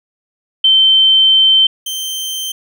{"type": "tone pair in turn", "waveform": ["sine", "sawtooth"], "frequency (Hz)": [3100, 3122], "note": ["G7", "G7"], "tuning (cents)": [-20, -8], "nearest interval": "unison", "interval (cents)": 12, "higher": "second", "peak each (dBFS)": [-6, -16], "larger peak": "first", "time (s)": [[0.64, 1.67], [1.86, 2.52]], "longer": "first", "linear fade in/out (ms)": 5, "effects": []}